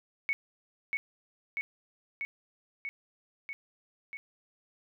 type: tone with echo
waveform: sine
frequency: 2217 Hz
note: C#7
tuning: in tune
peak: -26 dBFS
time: 0.29-0.33 s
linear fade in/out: 0 ms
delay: 640 ms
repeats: 6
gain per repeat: -2 dB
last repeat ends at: 4.17 s
effects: none